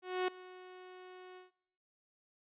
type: tone with ADSR envelope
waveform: sawtooth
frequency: 367.4 Hz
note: F#4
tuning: 12 cents flat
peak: -26 dBFS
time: 0.02-1.51 s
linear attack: 260 ms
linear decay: 5 ms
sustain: -20 dB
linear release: 140 ms
effects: noise-tail reverb RT60 0.8 s tail -23 dB re dry + resampled to 8000 Hz